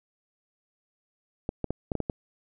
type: clicks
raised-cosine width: 2 ms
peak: -15 dBFS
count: 7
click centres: 1.491 / 1.643 / 1.706 / 1.918 / 1.953 / 2.003 / 2.098 s
effects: none